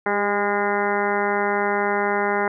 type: harmonic tone with a mistuned harmonic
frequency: 204 Hz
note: G#3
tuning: 31 cents flat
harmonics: 1 / 2 / 3 / 4 / 5 / 6 / 7 / 8 / 9 / 10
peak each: -30 / -24 / -29 / -25 / -29 / -33 / -28 / -33 / -30 / -32 dBFS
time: 0.06-2.48 s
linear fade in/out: 2 ms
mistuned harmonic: 2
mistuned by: -19 cents
effects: none